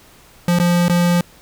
square tone with dropouts, 174.61 Hz, F3, in tune, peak -13 dBFS, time 0.48-1.21 s, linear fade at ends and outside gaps 2 ms, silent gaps 0.588-0.598 / 0.883-0.896 s, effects pink hiss -47 dBFS RMS until 1.41 s

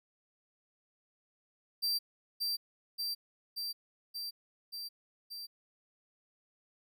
45% pulse tone with echo, 4699 Hz, D8, in tune, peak -29 dBFS, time 1.82-1.99 s, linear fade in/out 20 ms, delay 580 ms, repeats 6, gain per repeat -2 dB, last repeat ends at 5.47 s, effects none

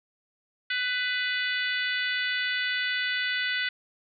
harmonic tone with a mistuned harmonic, 498.3 Hz, B4, 15 cents sharp, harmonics 3 / 4 / 5 / 6 / 7 / 8 / 9, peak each -30 / -30 / -37 / -35 / -35 / -41 / -41 dBFS, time 0.7-3.69 s, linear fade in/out 5 ms, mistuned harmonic 6, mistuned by -20 cents, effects none

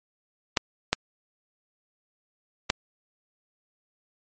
clicks, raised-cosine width 0.2 ms, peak -3 dBFS, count 3, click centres 0.572 / 0.93 / 2.701 s, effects MP3 32 kbps

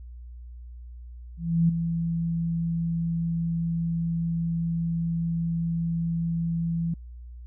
sine tone with ADSR envelope, 167 Hz, E3, 23 cents sharp, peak -16 dBFS, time 1.37-6.94 s, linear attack 320 ms, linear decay 6 ms, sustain -8 dB, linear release 4 ms, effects added 60 Hz sine -39 dBFS peak until 7.46 s

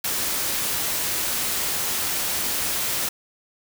white noise, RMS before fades -25 dBFS, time 0.04-3.09 s, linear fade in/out 5 ms, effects none

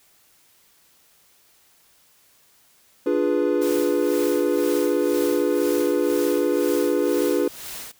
triangle chord, D diminished seventh, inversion none, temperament equal, 293.7 / 349.2 / 415.3 / 493.9 Hz, D4 / F4 / Ab4 / Cb5, 0 / 0 / 0 / 0 cents, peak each -22 dBFS, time 3.06-7.48 s, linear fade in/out 5 ms
white noise with tremolo, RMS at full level -34 dBFS, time 3.61-7.92 s, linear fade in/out 10 ms, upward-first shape sine, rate 2 Hz, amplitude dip 65%
effects white hiss -58 dBFS RMS until 7.99 s

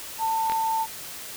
sine tone, 894 Hz, A5, 27 cents sharp, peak -22 dBFS, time 0.18-0.87 s, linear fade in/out 50 ms
clicks, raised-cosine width 0.3 ms, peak -16 dBFS, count 2, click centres 0.498 / 0.521 s
effects white hiss -38 dBFS RMS until 1.36 s

